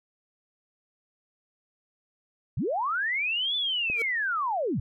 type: linear two-way sweep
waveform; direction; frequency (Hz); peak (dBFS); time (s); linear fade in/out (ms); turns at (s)
sine; up then down; 82.41 to 3520 to 82.41; -25; 2.57-4.8; 5; 3.56
type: click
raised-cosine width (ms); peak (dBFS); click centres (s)
2; -25; 3.9
type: tone with exponential growth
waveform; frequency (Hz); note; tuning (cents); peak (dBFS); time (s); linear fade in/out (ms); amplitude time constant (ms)
square; 459; A#4; -27; -30; 3.92-4.02; 2; 21
effects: none